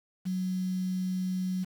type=tone with quantisation; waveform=sine; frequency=185 Hz; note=F#3; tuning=in tune; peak=-28 dBFS; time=0.25-1.65 s; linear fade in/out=20 ms; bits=8; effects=none